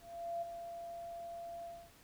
sine tone with ADSR envelope, 683 Hz, F5, 39 cents flat, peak -35 dBFS, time 0-1.91 s, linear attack 420 ms, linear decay 14 ms, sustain -8 dB, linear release 260 ms, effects pink hiss -62 dBFS RMS until 2.03 s

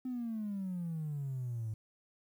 triangle exponential sweep, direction down, 258.7 to 106.9 Hz, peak -32 dBFS, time 0.05-1.74 s, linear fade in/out 5 ms, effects tanh soft clip ceiling -32 dBFS + 11-bit

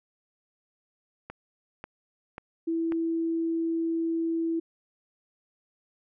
click train, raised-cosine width 0.5 ms, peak -23 dBFS, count 4, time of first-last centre 1.3-2.922 s, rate 1.85 Hz
sine tone, 329.6 Hz, E4, in tune, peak -25 dBFS, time 2.67-4.6 s, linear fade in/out 10 ms
effects none

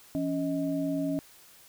sine tone cluster, 168.7 / 278.3 / 629 Hz, E3 / C#4 / D#5, +40 / +7 / +19 cents, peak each -36 / -28 / -35 dBFS, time 0.15-1.19 s, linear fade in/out 0 ms, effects white hiss -55 dBFS RMS until 1.68 s

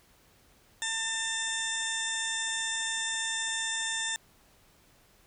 harmonic tone, 897 Hz, A5, 33 cents sharp, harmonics 1 / 2 / 3 / 4 / 6 / 7 / 8 / 9 / 10, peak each -43 / -34 / -45 / -35 / -45 / -44 / -37 / -41 / -43 dBFS, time 0.82-4.16 s, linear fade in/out 0 ms, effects pink hiss -62 dBFS RMS until 5.26 s

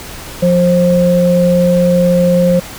sine tone pair together, 177.03 / 530 Hz, F3 / C5, +24 / +22 cents, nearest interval octave + perfect fifth, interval 1898 cents, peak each -10 dBFS, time 0.42-2.6 s, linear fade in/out 10 ms, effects pink hiss -29 dBFS RMS until 2.78 s

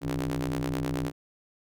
sawtooth ring-modulated tone, 63.9 Hz, C2, 40 cents flat, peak -21 dBFS, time 0.01-1.12 s, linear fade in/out 50 ms, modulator 219 Hz, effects none

